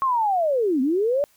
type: linear two-way sweep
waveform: sine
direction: down then up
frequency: 1100 to 246.9 to 593 Hz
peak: -18 dBFS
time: 0.02-1.24 s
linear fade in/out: 0 ms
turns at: 0.81 s
effects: white hiss -60 dBFS RMS until 1.36 s